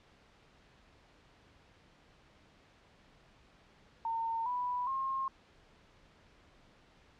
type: tone with pitch steps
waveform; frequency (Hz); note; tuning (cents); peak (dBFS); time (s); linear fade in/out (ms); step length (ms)
sine; 910 / 986.6 / 1069.7; A#5 / B5 / C6; -42 / -2 / +38; -32; 4.05-5.28; 2; 410
effects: pink hiss -63 dBFS RMS until 7.19 s + low-pass 4000 Hz 12 dB/octave